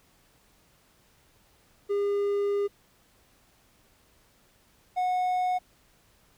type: tone pair in turn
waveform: triangle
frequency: 404.8 / 730.9 Hz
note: G#4 / F#5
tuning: -44 / -21 cents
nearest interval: minor seventh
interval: 1023 cents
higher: second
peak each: -22 dBFS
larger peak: neither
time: 1.89-2.68 / 4.96-5.59 s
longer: first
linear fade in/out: 20 ms
effects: pink hiss -63 dBFS RMS until 6.37 s